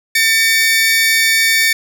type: tone pair together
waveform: sawtooth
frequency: 1799 / 2267 Hz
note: A6 / C#7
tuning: +38 / +38 cents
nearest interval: major third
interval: 400 cents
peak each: -10 dBFS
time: 0.15-1.73 s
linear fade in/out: 5 ms
effects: none